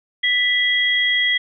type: tone pair together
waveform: sine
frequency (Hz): 1975.5 / 3286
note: B6 / G#7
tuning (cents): 0 / -19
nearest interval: major sixth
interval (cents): 881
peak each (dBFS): -17 / -19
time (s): 0.23-1.38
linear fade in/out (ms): 10
effects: none